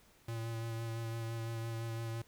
square tone with vibrato, 114.4 Hz, A#2, 32 cents flat, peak -38 dBFS, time 0.28-2.22 s, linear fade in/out 5 ms, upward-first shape sine, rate 5.9 Hz, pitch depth 18 cents each way, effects pink hiss -65 dBFS RMS until 2.27 s

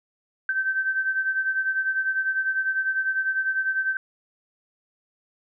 sine beating tone pair, 1548 / 1558 Hz, G6 / G6, -22 / -11 cents, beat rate 10 Hz, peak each -23 / -29 dBFS, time 0.49-3.97 s, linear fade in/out 2 ms, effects none

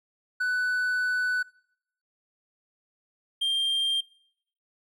triangle tone pair in turn, 1493 / 3186 Hz, F#6 / G7, +15 / +27 cents, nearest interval octave + minor second, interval 1312 cents, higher second, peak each -22 / -22 dBFS, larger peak neither, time 0.4-1.43 / 3.41-4.01 s, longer first, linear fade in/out 10 ms, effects noise-tail reverb RT60 0.7 s tail -23 dB re dry

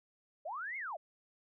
sine linear two-way sweep, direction up then down, 554.4 to 2217 to 554.4 Hz, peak -38 dBFS, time 0.45-0.97 s, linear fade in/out 10 ms, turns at 0.77 s, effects none

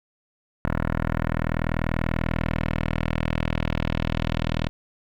10% pulse tone with low-pass filter sweep, 40.32 Hz, E1, 38 cents flat, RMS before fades -25 dBFS, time 0.65-4.69 s, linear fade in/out 0 ms, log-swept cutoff 1600 to 3400 Hz, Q 1.8, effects 8-bit

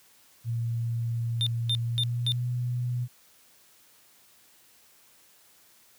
sine tone with pitch glide, 116.54 to 122.62 Hz, A#2 to B2, 0 to -12 cents, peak -26 dBFS, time 0.44-3.08 s, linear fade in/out 50 ms, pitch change +88 cents, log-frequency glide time 1.79-2.45 s
triangle tone bursts, 3603 Hz, A7, 40 cents sharp, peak -23 dBFS, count 4, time 1.41-2.32 s, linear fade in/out 0 ms, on 55 ms, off 230 ms
effects white hiss -59 dBFS RMS until 5.98 s + high-pass 60 Hz 12 dB/octave

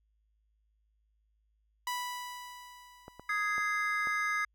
sawtooth tone with exponential decay, 986 Hz, B5, 3 cents flat, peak -28 dBFS, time 1.87-3.81 s, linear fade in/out 2 ms, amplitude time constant 420 ms
clicks, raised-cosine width 1 ms, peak -31 dBFS, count 4, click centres 3.081 / 3.196 / 3.581 / 4.072 s
triangle chord, Ab major, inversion second, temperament just, 1245.9 / 1661.2 / 2077 Hz, Eb6 / Ab6 / C7, +2 / 0 / -13 cents, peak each -32 dBFS, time 3.29-4.45 s, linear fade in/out 5 ms
effects added 53 Hz sine -70 dBFS peak until 4.54 s

